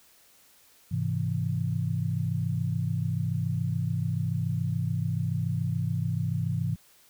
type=chord; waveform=sine; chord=Ab augmented; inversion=none; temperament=equal; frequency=103.83 / 130.81 / 164.81 Hz; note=Ab2 / C3 / E3; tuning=0 / 0 / 0 cents; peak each=-30 dBFS; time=0.91-6.76 s; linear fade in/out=10 ms; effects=white hiss -59 dBFS RMS until 7.09 s